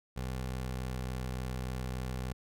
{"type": "tone with pitch glide", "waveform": "20% pulse", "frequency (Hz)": [63.9, 63.46], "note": ["C2", "B1"], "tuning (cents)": [-40, 48], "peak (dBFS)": -30, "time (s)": [0.16, 2.33], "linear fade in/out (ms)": 10, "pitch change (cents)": -12, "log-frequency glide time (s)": [0.42, 0.95], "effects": []}